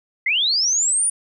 sine linear sweep, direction up, 1975.5 to 9690 Hz, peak -16 dBFS, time 0.26-1.1 s, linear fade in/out 5 ms, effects none

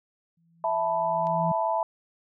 sine tone with exponential growth, 166.8 Hz, E3, 21 cents sharp, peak -25 dBFS, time 0.37-1.52 s, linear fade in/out 5 ms, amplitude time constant 250 ms
sine chord, E suspended fourth, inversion none, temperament equal, 659.3 / 880 / 987.8 Hz, E5 / A5 / B5, 0 / 0 / 0 cents, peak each -27 / -27 / -29 dBFS, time 0.64-1.83 s, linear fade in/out 2 ms
click, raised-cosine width 0.2 ms, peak -31 dBFS, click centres 1.27 s
effects none

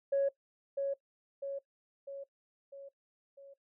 sine tone with echo, 554 Hz, C#5, 1 cent flat, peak -25 dBFS, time 0.12-0.29 s, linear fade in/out 10 ms, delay 650 ms, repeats 5, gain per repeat -5 dB, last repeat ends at 3.54 s, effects noise-tail reverb RT60 0.1 s tail -19 dB re dry + tanh soft clip ceiling -23 dBFS

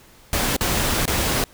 pink noise with dropouts, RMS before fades -21 dBFS, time 0.33-1.44 s, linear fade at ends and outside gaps 1 ms, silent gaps 0.565-0.609 / 1.055-1.078 s, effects pink hiss -50 dBFS RMS until 1.53 s

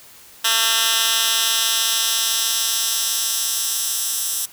10% pulse tone with high-pass filter sweep, 226.2 Hz, A3, 48 cents sharp, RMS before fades -20 dBFS, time 0.44-4.46 s, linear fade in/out 10 ms, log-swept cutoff 2500 to 7600 Hz, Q 0.95, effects white hiss -45 dBFS RMS until 4.52 s

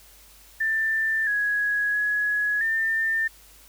sine tone with pitch steps, 1779 / 1668 / 1681 / 1798 Hz, A6 / G#6 / G#6 / A6, +19 / +7 / +20 / +37 cents, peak -21 dBFS, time 0.6-3.28 s, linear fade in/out 10 ms, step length 670 ms, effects added 50 Hz sine -55 dBFS peak until 3.68 s + white hiss -52 dBFS RMS until 3.68 s

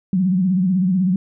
sine tone with vibrato, 185 Hz, F#3, in tune, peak -14 dBFS, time 0.13-1.16 s, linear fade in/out 2 ms, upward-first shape sine, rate 16 Hz, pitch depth 100 cents each way, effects none

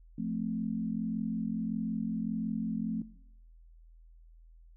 sine chord, F major, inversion none, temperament equal, 174.61 / 220 / 261.6 Hz, F3 / A3 / C4, 0 / 0 / 0 cents, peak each -37 / -34 / -38 dBFS, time 0.18-3.02 s, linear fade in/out 5 ms, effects noise-tail reverb RT60 0.7 s tail -18 dB re dry + added 41 Hz sine -53 dBFS peak until 4.76 s

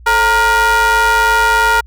square ring-modulated tone, 244.3 Hz, B3, 19 cents flat, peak -7 dBFS, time 0.06-1.81 s, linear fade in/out 10 ms, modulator 1170 Hz, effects added 60 Hz sine -35 dBFS peak until 1.86 s

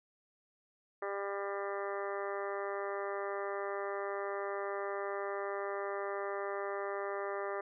harmonic tone, 199.3 Hz, G3, 29 cents sharp, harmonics 2 / 3 / 4 / 5 / 6 / 7 / 8 / 9 / 10, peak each -39 / -41 / -45 / -48 / -43 / -50 / -53 / -48 / -52 dBFS, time 1.02-7.61 s, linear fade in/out 5 ms, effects none

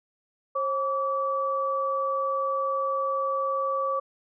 sine tone pair together, 538 / 1150.2 Hz, C5 / D6, +48 / -36 cents, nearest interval octave + minor second, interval 1316 cents, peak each -28 / -26 dBFS, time 0.55-4 s, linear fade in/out 10 ms, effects none

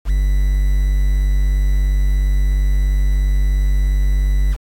triangle tone with quantisation, 48.51 Hz, G1, 17 cents flat, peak -10 dBFS, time 0.05-4.57 s, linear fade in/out 50 ms, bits 6, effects AAC 64 kbps

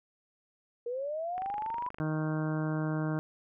sine linear sweep, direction up, 466.2 to 1000 Hz, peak -32 dBFS, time 0.86-1.89 s, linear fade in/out 5 ms
click train, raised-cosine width 0.5 ms, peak -29 dBFS, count 16, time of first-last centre 1.38-1.985 s, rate 24.8 Hz
harmonic tone, 155.56 Hz, D#3, in tune, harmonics 1 / 2 / 3 / 4 / 5 / 6 / 7 / 8 / 9 / 10, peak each -31 / -34 / -43 / -41 / -47 / -48 / -46 / -51 / -46 / -47 dBFS, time 2-3.19 s, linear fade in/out 0 ms
effects none

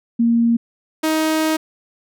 sine / sawtooth tone pair in turn, 233 / 314.9 Hz, A#3 / D#4, -1 / +21 cents, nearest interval perfect fourth, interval 522 cents, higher second, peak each -12 dBFS, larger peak neither, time 0.19-0.57 / 1.03-1.57 s, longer second, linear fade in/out 10 ms, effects none

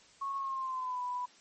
sine tone with pitch glide, 1098 to 989.6 Hz, C#6 to B5, -17 to +3 cents, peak -33 dBFS, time 0.21-1.26 s, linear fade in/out 10 ms, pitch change -180 cents, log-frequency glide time 0.38-1.01 s, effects white hiss -60 dBFS RMS until 1.4 s + MP3 32 kbps

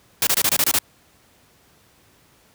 white noise bursts, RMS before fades -18 dBFS, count 8, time 0.22-0.788 s, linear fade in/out 2 ms, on 50 ms, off 24 ms, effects pink hiss -56 dBFS RMS until 2.54 s + high-pass 60 Hz 12 dB/octave

